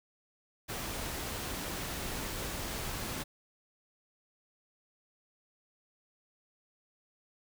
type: noise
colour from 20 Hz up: pink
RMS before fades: -38 dBFS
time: 0.68-3.24 s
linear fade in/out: 20 ms
effects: none